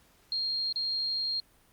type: tone with dropouts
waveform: sine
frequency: 4224 Hz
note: C8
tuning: 16 cents sharp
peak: -28 dBFS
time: 0.32-1.4 s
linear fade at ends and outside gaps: 1 ms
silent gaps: 0.725-0.759 s
effects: pink hiss -63 dBFS RMS until 1.72 s + Opus 48 kbps